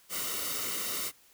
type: noise with comb filter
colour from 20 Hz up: white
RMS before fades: -34 dBFS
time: 0.09-1.12 s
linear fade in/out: 50 ms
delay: 1.2 ms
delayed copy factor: -0.65
effects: white hiss -61 dBFS RMS until 1.33 s